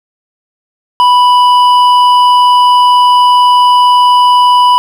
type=tone with hard clipping; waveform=triangle; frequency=987.8 Hz; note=B5; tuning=in tune; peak=-5 dBFS; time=1-4.78 s; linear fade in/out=0 ms; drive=11 dB; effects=none